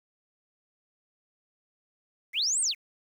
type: linear two-way sweep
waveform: sine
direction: up then down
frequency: 1896 to 8840 to 1896 Hz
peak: -24 dBFS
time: 2.33-2.75 s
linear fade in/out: 50 ms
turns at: 2.61 s
effects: 9-bit